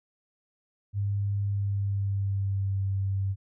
sine tone with pitch glide, 100.7 to 97.38 Hz, G2 to G2, +47 to -11 cents, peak -25 dBFS, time 0.93-3.36 s, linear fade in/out 50 ms, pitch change -58 cents, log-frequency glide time 1.4-2.82 s, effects none

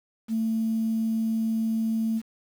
sine tone, 223.3 Hz, A3, 26 cents sharp, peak -22 dBFS, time 0.28-2.22 s, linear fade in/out 50 ms, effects tanh soft clip ceiling -18 dBFS + 8-bit

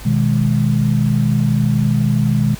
sine chord, G# minor, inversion first, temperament equal, 123.47 / 155.56 / 207.7 Hz, B2 / D#3 / G#3, 0 / 0 / 0 cents, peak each -16 / -17 / -17 dBFS, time 0.05-2.55 s, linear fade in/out 10 ms, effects added 50 Hz sine -35 dBFS peak until 2.59 s + pink hiss -36 dBFS RMS until 2.59 s

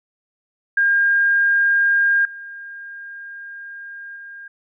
sine tone with level steps, 1611 Hz, G6, 47 cents sharp, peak -13 / -32 / -34 dBFS, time 0.77-4.48 s, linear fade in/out 5 ms, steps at 2.25 / 4.16 s, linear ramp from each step 2 ms, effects none

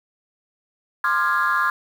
sine chord, D half-diminished seventh, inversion third, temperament equal with one note detuned, 1046.5 / 1201.4 / 1396.9 / 1661.2 Hz, C6 / D6 / F6 / Ab6, 0 / +39 / 0 / 0 cents, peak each -22 dBFS, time 1.04-1.7 s, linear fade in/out 2 ms, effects tanh soft clip ceiling -11 dBFS + 7-bit

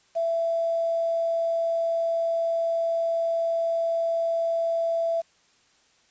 sine tone with quantisation, 666 Hz, E5, 18 cents sharp, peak -22 dBFS, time 0.15-5.22 s, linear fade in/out 20 ms, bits 8, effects white hiss -62 dBFS RMS until 6.1 s + resampled to 16000 Hz

